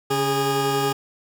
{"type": "tone pair together", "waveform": "20% pulse", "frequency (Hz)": [140.3, 410.1], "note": ["C#3", "G#4"], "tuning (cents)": [21, -22], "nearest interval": "octave + perfect fifth", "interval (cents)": 1857, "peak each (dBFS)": [-21, -16], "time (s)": [0.1, 0.93], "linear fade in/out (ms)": 10, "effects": []}